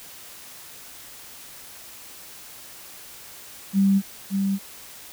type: tone with echo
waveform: sine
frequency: 196 Hz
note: G3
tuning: in tune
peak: -15 dBFS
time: 3.73-4.02 s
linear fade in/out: 50 ms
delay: 570 ms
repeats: 1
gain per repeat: -5 dB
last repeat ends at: 4.59 s
effects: white hiss -43 dBFS RMS until 5.12 s